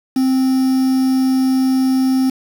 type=tone with quantisation; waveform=triangle; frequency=261.6 Hz; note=C4; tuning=in tune; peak=-10 dBFS; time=0.16-2.3 s; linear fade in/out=5 ms; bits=5; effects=none